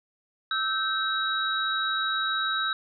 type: tone cluster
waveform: sine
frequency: 1308 / 1555 / 3838 Hz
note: E6 / G6 / A#7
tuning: -14 / -14 / +50 cents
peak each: -29 dBFS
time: 0.51-2.73 s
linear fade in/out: 2 ms
effects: none